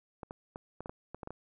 clicks, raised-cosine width 1 ms, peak -27 dBFS, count 10, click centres 0.232 / 0.309 / 0.559 / 0.806 / 0.859 / 0.895 / 1.146 / 1.232 / 1.274 / 1.306 s, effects none

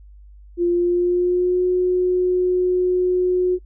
sine tone with pitch glide, 348 to 363.4 Hz, F4 to F#4, -6 to -31 cents, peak -15 dBFS, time 0.57-3.59 s, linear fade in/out 50 ms, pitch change +75 cents, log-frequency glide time 0.69-1.65 s, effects noise-tail reverb RT60 0.1 s tail -25 dB re dry + added 50 Hz sine -41 dBFS peak until 3.65 s

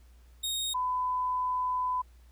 sawtooth / sine tone pair in turn, 3729 / 1004.1 Hz, A#7 / B5, 0 / +28 cents, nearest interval octave + major seventh, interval 2272 cents, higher first, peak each -27 dBFS, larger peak neither, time 0.43-0.74 / 0.74-2.02 s, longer second, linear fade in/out 10 ms, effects added 60 Hz sine -53 dBFS peak until 2.31 s + pink hiss -67 dBFS RMS until 2.31 s

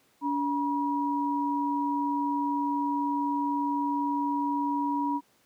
sine tone pair together, 286 / 962 Hz, D4 / B5, -46 / -46 cents, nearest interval octave + major sixth, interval 2100 cents, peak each -28 dBFS, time 0.21-5.21 s, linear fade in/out 50 ms, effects pink hiss -65 dBFS RMS until 5.45 s + high-pass 150 Hz 12 dB/octave

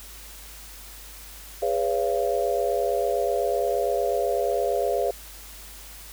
sine tone cluster, 410.4 / 497.6 / 566 / 685 Hz, G#4 / B4 / C#5 / F5, -21 / +13 / +36 / -34 cents, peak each -27 dBFS, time 1.62-5.11 s, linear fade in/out 5 ms, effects added 50 Hz sine -45 dBFS peak until 6.12 s + white hiss -44 dBFS RMS until 6.12 s

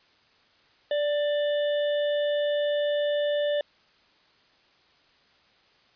harmonic tone with a mistuned harmonic, 591 Hz, D5, 11 cents sharp, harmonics 1 / 3 / 5 / 6, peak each -23 / -37 / -40 / -39 dBFS, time 0.91-3.61 s, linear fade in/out 2 ms, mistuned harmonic 1, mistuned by -16 cents, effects white hiss -61 dBFS RMS until 5.95 s + resampled to 11025 Hz

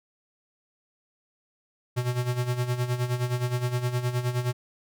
square tone with tremolo, 123.47 Hz, B2, in tune, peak -23 dBFS, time 1.96-4.53 s, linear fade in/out 20 ms, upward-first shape sine, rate 9.6 Hz, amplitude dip 70%, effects none

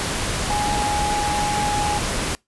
sine tone in noise, 830.6 Hz, G#5, in tune, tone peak -21 dBFS, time 0.5-1.98 s, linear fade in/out 0 ms, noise pink, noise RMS -24 dBFS, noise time 0-2.35 s, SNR 0 dB, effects noise-tail reverb RT60 0.2 s tail -25 dB re dry + resampled to 24000 Hz

